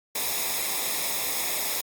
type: noise with comb filter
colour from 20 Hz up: white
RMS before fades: -28 dBFS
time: 0.15-1.81 s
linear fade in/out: 5 ms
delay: 0.67 ms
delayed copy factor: -0.65
effects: Opus 48 kbps